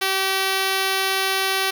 5% pulse tone, 384.3 Hz, G4, 34 cents flat, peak -8 dBFS, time 0.01-1.71 s, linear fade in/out 10 ms, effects none

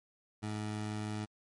20% pulse tone, 106.4 Hz, G#2, 42 cents sharp, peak -31 dBFS, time 0.42-1.26 s, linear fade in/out 20 ms, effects MP3 48 kbps

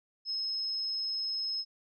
sine tone, 5170 Hz, E8, 34 cents flat, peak -31 dBFS, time 0.25-1.65 s, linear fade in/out 50 ms, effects none

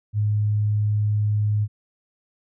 sine tone, 105.1 Hz, G#2, 21 cents sharp, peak -18 dBFS, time 0.13-1.68 s, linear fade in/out 50 ms, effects none

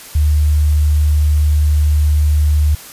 sine tone, 75 Hz, D2, 37 cents sharp, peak -9 dBFS, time 0.15-2.75 s, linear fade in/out 5 ms, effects white hiss -35 dBFS RMS until 2.92 s + resampled to 32000 Hz

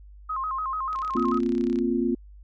sine tone with vibrato, 1160 Hz, D6, 22 cents flat, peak -26 dBFS, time 0.29-1.39 s, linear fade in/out 10 ms, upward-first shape square, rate 6.8 Hz, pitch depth 150 cents each way
click train, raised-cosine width 0.2 ms, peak -27 dBFS, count 30, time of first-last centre 0.93-1.788 s, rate 33.8 Hz
sine chord, Bb suspended second, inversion none, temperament equal, 233.1 / 261.6 / 349.2 Hz, Bb3 / C4 / F4, 0 / 0 / 0 cents, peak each -26 dBFS, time 1.15-2.15 s, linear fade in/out 5 ms
effects added 50 Hz sine -44 dBFS peak until 2.43 s

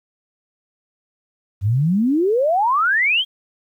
sine exponential sweep, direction up, 92.8 to 3322 Hz, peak -14 dBFS, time 1.61-3.25 s, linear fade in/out 50 ms, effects 9-bit

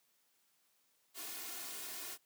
white noise with comb filter, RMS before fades -45 dBFS, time 1.14-2.18 s, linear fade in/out 50 ms, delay 2.8 ms, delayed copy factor +0.95, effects white hiss -75 dBFS RMS until 2.25 s + high-pass 150 Hz 12 dB/octave

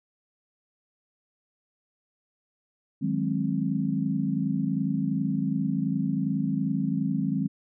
sine chord, Ab dominant seventh, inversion second, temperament equal with one note detuned, 155.56 / 185 / 207.7 / 265.7 Hz, Eb3 / Gb3 / Ab3 / C4, 0 / 0 / 0 / +27 cents, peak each -30 / -30 / -29 / -29 dBFS, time 3.01-7.48 s, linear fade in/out 20 ms, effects none

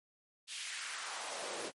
pink noise with high-pass filter sweep, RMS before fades -42 dBFS, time 0.47-1.72 s, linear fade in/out 50 ms, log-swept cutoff 3200 to 330 Hz, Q 1.6, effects MP3 48 kbps

